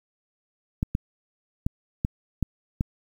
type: clicks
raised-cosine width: 5 ms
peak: -11 dBFS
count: 6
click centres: 0.829 / 0.951 / 1.665 / 2.049 / 2.427 / 2.809 s
effects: 8-bit